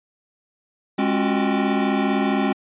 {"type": "tone cluster", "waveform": "square", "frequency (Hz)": [206.6, 270.7, 356.1, 373.8, 777], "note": ["G#3", "C#4", "F4", "F#4", "G5"], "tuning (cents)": [-9, -41, 34, 18, -16], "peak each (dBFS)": [-23, -23, -29, -30, -29], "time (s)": [0.98, 2.53], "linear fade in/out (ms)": 10, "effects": ["resampled to 8000 Hz"]}